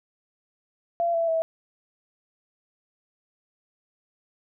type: tone with pitch steps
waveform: sine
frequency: 683 / 667 / 651.4 Hz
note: F5 / E5 / E5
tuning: -39 / +20 / -21 cents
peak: -21 dBFS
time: 1-1.42 s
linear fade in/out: 0 ms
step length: 140 ms
effects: none